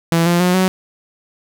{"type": "tone with pitch steps", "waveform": "sawtooth", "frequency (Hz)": [166.8, 173.18, 179.81, 186.69], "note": ["E3", "F3", "F#3", "F#3"], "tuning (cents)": [21, -14, -49, 16], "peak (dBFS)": -8, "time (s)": [0.12, 0.68], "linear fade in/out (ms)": 0, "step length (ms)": 140, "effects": []}